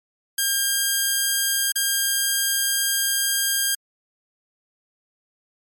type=tone with dropouts; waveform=5% pulse; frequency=1607 Hz; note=G6; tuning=43 cents sharp; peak=-8 dBFS; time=0.38-3.75 s; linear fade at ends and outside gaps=5 ms; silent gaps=1.721-1.756 s; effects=MP3 64 kbps